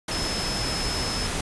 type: tone in noise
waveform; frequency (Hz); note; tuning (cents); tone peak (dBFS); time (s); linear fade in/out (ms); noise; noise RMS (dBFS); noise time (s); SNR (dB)
sine; 5200; E8; -24; -30; 0.11-1.27; 5; pink; -28; 0.08-1.41; -5
effects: resampled to 24000 Hz